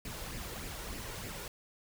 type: noise with flanger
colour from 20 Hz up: pink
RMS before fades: -42 dBFS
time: 0.05-1.48 s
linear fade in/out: 2 ms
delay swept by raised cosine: 0.4 to 2.2 ms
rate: 3.3 Hz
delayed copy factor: +0.5
effects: none